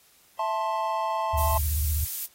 triangle chord, A minor, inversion second, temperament just, 660 / 880 / 1056 Hz, E5 / A5 / C6, +2 / 0 / +16 cents, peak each -29 / -26 / -28 dBFS, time 0.39-1.58 s, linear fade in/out 5 ms
sine tone with vibrato, 75.5 Hz, D2, 48 cents sharp, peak -24 dBFS, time 1.33-2.05 s, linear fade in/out 10 ms, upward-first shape triangle, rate 16 Hz, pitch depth 190 cents each way
violet noise, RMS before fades -30 dBFS, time 1.37-2.27 s, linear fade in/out 20 ms
effects white hiss -59 dBFS RMS until 2.34 s + AAC 48 kbps

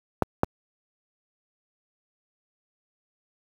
clicks, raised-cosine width 1 ms, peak -5 dBFS, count 2, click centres 0.223 / 0.434 s, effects high-pass 60 Hz 12 dB/octave + 7-bit

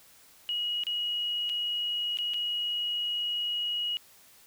sine tone with dropouts, 2900 Hz, F#7, 35 cents flat, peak -28 dBFS, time 0.49-3.97 s, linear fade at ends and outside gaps 0 ms, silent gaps 0.836-0.868 / 1.493-1.497 / 2.172-2.187 / 2.336-2.342 s, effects white hiss -57 dBFS RMS until 4.46 s

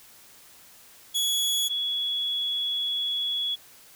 sawtooth / sine tone pair in turn, 3370 / 3370 Hz, G#7 / G#7, +25 / +25 cents, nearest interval unison, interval 0 cents, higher neither, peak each -20 / -25 dBFS, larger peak first, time 1.14-1.69 / 1.69-3.56 s, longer second, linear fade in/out 20 ms, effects white hiss -52 dBFS RMS until 3.95 s

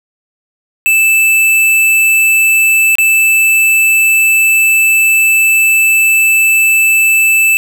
square tone with dropouts, 2637 Hz, E7, in tune, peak -7 dBFS, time 0.86-7.57 s, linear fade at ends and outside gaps 0 ms, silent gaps 2.954-2.984 s, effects none

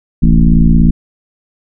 sine tone with frequency modulation, 103.1 Hz, G#2, 12 cents flat, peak -4 dBFS, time 0.22-0.91 s, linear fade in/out 10 ms, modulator 56.9 Hz, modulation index 2.5, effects none

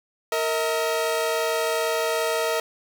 sawtooth tone pair together, 461.4 / 639 Hz, A#4 / D#5, -18 / +46 cents, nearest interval tritone, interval 564 cents, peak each -21 dBFS, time 0.32-2.6 s, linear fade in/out 2 ms, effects none

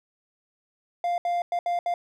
triangle tone bursts at uneven times, 698.5 Hz, F5, in tune, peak -21 dBFS, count 5, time 1.04-1.18 / 1.25-1.42 / 1.52-1.59 / 1.66-1.79 / 1.86-1.94 s, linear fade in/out 2 ms, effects none

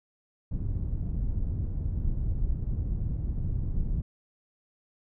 pink low-pass noise, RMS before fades -29 dBFS, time 0.51-4.02 s, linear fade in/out 5 ms, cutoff 120 Hz, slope 12 dB/octave, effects none

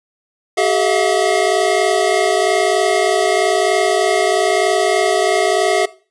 square tone cluster, 382.1 / 425.3 / 647 / 708 Hz, G4 / G#4 / E5 / F5, -44 / +41 / -32 / +23 cents, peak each -19 dBFS, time 0.57-5.86 s, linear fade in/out 10 ms, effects noise-tail reverb RT60 0.4 s tail -20 dB re dry + resampled to 24000 Hz

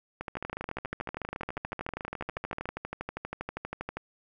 two click trains, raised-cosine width 0.5 ms, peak -20 / -19 dBFS, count 35 / 46, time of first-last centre 0.21-2.656 / 0.37-3.97 s, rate 13.9 / 12.5 Hz, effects none

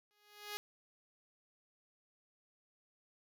5% pulse tone with exponential growth, 415.3 Hz, G#4, in tune, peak -27 dBFS, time 0.11-0.57 s, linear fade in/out 0 ms, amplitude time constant 100 ms, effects none

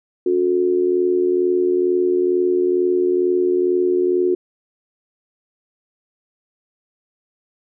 sine tone with amplitude modulation, 362.2 Hz, F#4, 37 cents flat, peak -11 dBFS, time 0.26-4.35 s, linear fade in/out 5 ms, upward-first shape sine, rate 82.2 Hz, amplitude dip 70%, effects none

